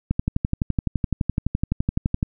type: click train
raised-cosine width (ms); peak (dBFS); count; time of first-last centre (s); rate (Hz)
5; -8; 26; 0.11-2.229; 11.8
effects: none